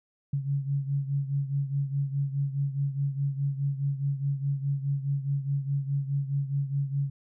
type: beating tone pair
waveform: sine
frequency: 138.59 / 143.39 Hz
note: C#3 / D3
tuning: 0 / -41 cents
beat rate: 4.8 Hz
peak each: -27 / -32 dBFS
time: 0.33-7.1 s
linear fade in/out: 5 ms
effects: none